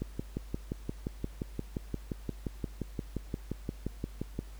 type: click train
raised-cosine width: 3 ms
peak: -20 dBFS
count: 26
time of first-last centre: 0.02-4.391 s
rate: 5.72 Hz
effects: added 50 Hz sine -44 dBFS peak until 4.59 s + pink hiss -58 dBFS RMS until 4.59 s